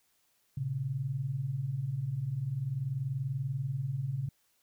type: tone pair together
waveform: sine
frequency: 116.54 / 136.96 Hz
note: A#2 / C#3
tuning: 0 / -20 cents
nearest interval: minor third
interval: 280 cents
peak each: -37 / -32 dBFS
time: 0.57-4.29 s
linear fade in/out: 5 ms
effects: white hiss -72 dBFS RMS until 4.62 s